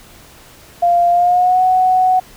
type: tone with pitch glide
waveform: sine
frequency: 696 to 741.7 Hz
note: F5 to F#5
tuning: -6 to +4 cents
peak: -9 dBFS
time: 0.82-2.2 s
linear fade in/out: 10 ms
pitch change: +110 cents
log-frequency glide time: 1.1-1.62 s
effects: pink hiss -42 dBFS RMS until 2.36 s